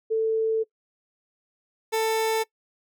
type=tone pair in turn; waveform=sine / 30% pulse; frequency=444 / 444 Hz; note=A4 / A4; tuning=+16 / +16 cents; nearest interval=unison; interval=0 cents; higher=neither; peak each=-20 / -19 dBFS; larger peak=second; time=0.1-0.64 / 1.92-2.44 s; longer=first; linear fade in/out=20 ms; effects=noise-tail reverb RT60 0.1 s tail -22 dB re dry